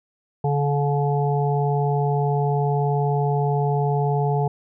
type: harmonic tone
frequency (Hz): 143.2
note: D3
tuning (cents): -43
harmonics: 1 / 3 / 5 / 6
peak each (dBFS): -20 / -25 / -27 / -28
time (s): 0.44-4.48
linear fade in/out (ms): 5
effects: none